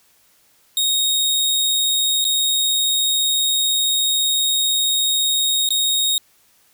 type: tone with dropouts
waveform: sawtooth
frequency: 3741 Hz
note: A#7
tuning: 5 cents sharp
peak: -13 dBFS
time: 0.77-6.18 s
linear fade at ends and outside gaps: 1 ms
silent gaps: 2.243-2.25 / 5.69-5.705 s
effects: white hiss -57 dBFS RMS until 6.73 s